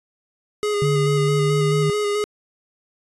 square tone with vibrato, 414.3 Hz, G#4, 4 cents flat, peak -20 dBFS, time 0.63-2.24 s, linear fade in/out 0 ms, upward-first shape square, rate 4.6 Hz, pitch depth 19 cents each way
sine tone with pitch glide, 146.83 to 152.36 Hz, D3 to D#3, 0 to -36 cents, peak -18 dBFS, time 0.82-1.9 s, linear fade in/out 0 ms, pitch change +64 cents, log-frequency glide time 1.1-1.79 s
effects resampled to 24000 Hz

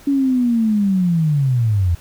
sine linear sweep, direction down, 283.8 to 81.7 Hz, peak -13 dBFS, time 0.07-1.95 s, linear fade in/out 5 ms, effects pink hiss -45 dBFS RMS until 2 s

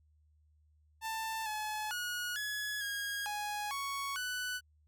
sawtooth tone with pitch steps, 889 / 855 / 1451 / 1691 / 1637 / 832 / 1112 / 1491 Hz, A5 / A5 / F#6 / G#6 / G#6 / G#5 / C#6 / F#6, +18 / -50 / -34 / +31 / -25 / +3 / +5 / +13 cents, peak -32 dBFS, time 1.01-4.61 s, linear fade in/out 50 ms, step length 450 ms, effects added 76 Hz sine -65 dBFS peak until 4.87 s

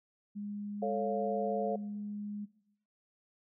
sine tone with pitch glide, 205.4 to 206.7 Hz, G#3 to G#3, -19 to -8 cents, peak -37 dBFS, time 0.35-2.46 s, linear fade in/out 20 ms, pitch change +11 cents, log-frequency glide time 1.17-1.99 s
sine chord, A augmented, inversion none, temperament equal, 440 / 554.4 / 698.5 Hz, A4 / C#5 / E#5, 0 / 0 / 0 cents, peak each -35 dBFS, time 0.82-1.76 s, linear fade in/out 5 ms
effects noise-tail reverb RT60 0.9 s tail -20 dB re dry

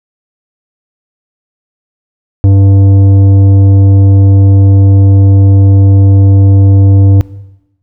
sine tone with tanh clipping, 98 Hz, G2, in tune, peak -3 dBFS, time 2.44-7.21 s, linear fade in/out 0 ms, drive 10 dB, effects noise-tail reverb RT60 1.0 s tail -19 dB re dry

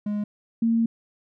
triangle / sine tone pair in turn, 207.7 / 228.9 Hz, G#3 / A#3, 0 / -31 cents, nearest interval major second, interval 169 cents, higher second, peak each -22 / -18 dBFS, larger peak second, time 0.06-0.24 / 0.62-0.86 s, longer second, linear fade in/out 5 ms, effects none

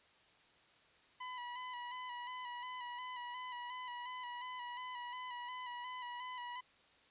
sawtooth tone with vibrato, 987.8 Hz, B5, in tune, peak -39 dBFS, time 1.2-6.61 s, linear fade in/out 10 ms, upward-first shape square, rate 2.8 Hz, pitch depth 32 cents each way, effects white hiss -67 dBFS RMS until 7.1 s + resampled to 8000 Hz

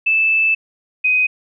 sine tone pair in turn, 2632 / 2507 Hz, E7 / D#7, -3 / +12 cents, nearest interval minor second, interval 85 cents, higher first, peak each -12 dBFS, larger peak neither, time 0.06-0.55 / 1.04-1.27 s, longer first, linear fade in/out 10 ms, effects none

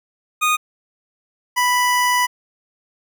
25% pulse tone pair in turn, 1236 / 987.6 Hz, D#6 / B5, -12 / 0 cents, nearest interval major third, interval 388 cents, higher first, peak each -11 dBFS, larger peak neither, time 0.41-0.57 / 1.56-2.27 s, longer second, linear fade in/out 20 ms, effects none

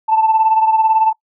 sine beating tone pair, 880 / 898 Hz, A5 / A5, 0 / +35 cents, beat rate 18 Hz, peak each -10 / -16 dBFS, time 0.08-1.13 s, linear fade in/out 20 ms, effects noise-tail reverb RT60 0.1 s tail -22 dB re dry + tanh soft clip ceiling -4 dBFS

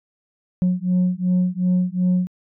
sine beating tone pair, 180.1 / 182.8 Hz, F#3 / F#3, -46 / -21 cents, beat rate 2.7 Hz, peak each -18 dBFS, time 0.62-2.27 s, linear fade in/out 0 ms, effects tanh soft clip ceiling -13 dBFS

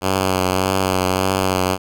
5% pulse tone with vibrato, 94 Hz, F#2, 28 cents sharp, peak -5 dBFS, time 0.01-1.78 s, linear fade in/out 50 ms, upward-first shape triangle, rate 1.7 Hz, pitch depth 33 cents each way, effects none

